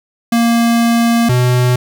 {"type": "tone pair in turn", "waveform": "square", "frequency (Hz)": [233.1, 124.55], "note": ["A#3", "B2"], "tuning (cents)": [0, 15], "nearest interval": "major seventh", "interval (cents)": 1085, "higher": "first", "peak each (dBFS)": -10, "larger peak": "neither", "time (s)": [[0.32, 1.29], [1.29, 1.76]], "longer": "first", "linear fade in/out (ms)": 5, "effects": []}